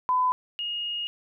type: tone pair in turn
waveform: sine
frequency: 1007 / 2862 Hz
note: B5 / F7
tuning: +33 / +42 cents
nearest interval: octave + tritone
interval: 1809 cents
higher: second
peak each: -20 / -28 dBFS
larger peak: first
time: 0.09-0.32 / 0.59-1.07 s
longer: second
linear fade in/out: 0 ms
effects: none